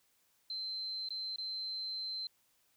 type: tone with dropouts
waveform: sine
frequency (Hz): 4100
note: C8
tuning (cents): -36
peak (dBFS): -37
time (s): 0.5-2.27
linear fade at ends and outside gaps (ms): 2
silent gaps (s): 1.088-1.105 / 1.36-1.383
effects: white hiss -73 dBFS RMS until 2.76 s